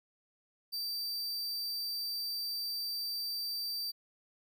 45% pulse tone, 4658 Hz, D8, 15 cents flat, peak -34 dBFS, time 0.72-3.92 s, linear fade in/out 20 ms, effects none

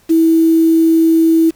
sine tone with quantisation, 325.4 Hz, E4, 22 cents flat, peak -7 dBFS, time 0.09-1.51 s, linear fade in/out 20 ms, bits 5, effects pink hiss -51 dBFS RMS until 1.55 s

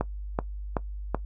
click train, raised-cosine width 1 ms, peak -11 dBFS, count 4, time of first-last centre 0.01-1.146 s, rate 2.64 Hz, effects noise-tail reverb RT60 0.1 s tail -18 dB re dry + added 50 Hz sine -33 dBFS peak until 1.25 s

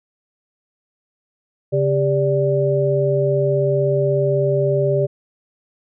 sine tone cluster, 138.5 / 399.5 / 583 Hz, C#3 / G4 / D5, -1 / +33 / -13 cents, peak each -19 dBFS, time 1.72-5.07 s, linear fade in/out 20 ms, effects none

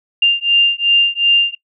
sine beating tone pair, 2794 / 2796.7 Hz, F7 / F7, 0 / +2 cents, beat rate 2.7 Hz, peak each -13 dBFS, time 0.22-1.55 s, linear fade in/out 5 ms, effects noise-tail reverb RT60 0.1 s tail -23 dB re dry

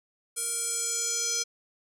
square tone with band-pass filter sweep, 466.2 Hz, A#4, in tune, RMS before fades -30 dBFS, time 0.36-1.44 s, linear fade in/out 20 ms, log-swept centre 9400 to 5900 Hz, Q 4.3, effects none

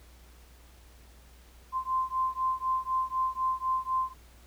sine beating tone pair, 1039 / 1043 Hz, C6 / C6, -12 / -6 cents, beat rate 4 Hz, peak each -30 dBFS, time 1.72-4.14 s, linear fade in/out 50 ms, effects added 60 Hz sine -53 dBFS peak until 4.46 s + pink hiss -59 dBFS RMS until 4.46 s

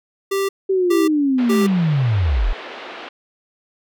square tone bursts, 392 Hz, G4, in tune, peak -18 dBFS, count 3, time 0.31-1.67 s, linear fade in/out 10 ms, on 180 ms, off 410 ms
sine linear sweep, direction down, 390 to 30 Hz, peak -14 dBFS, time 0.69-2.53 s, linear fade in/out 10 ms
pink band-pass noise, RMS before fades -34 dBFS, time 1.38-3.09 s, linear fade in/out 5 ms, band 330 to 3500 Hz, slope 24 dB/octave
effects none

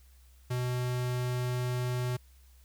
square tone, 124.5 Hz, B2, 14 cents sharp, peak -30 dBFS, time 0.5-2.17 s, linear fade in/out 10 ms, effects added 64 Hz sine -55 dBFS peak until 2.64 s + white hiss -66 dBFS RMS until 2.64 s

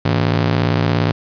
sawtooth ring-modulated tone, 130.81 Hz, C3, in tune, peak -7 dBFS, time 0.05-1.12 s, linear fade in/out 5 ms, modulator 28.6 Hz, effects resampled to 11025 Hz + 7-bit

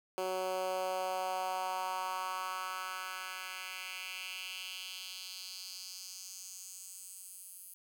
10% pulse tone with high-pass filter sweep, 186.1 Hz, F#3, 10 cents sharp, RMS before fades -40 dBFS, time 0.18-7.74 s, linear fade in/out 0 ms, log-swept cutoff 430 to 11000 Hz, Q 2.5, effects none

